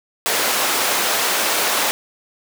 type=high-pass noise; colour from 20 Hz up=pink; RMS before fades=-19 dBFS; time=0.26-1.91 s; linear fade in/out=0 ms; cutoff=540 Hz; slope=12 dB/octave; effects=none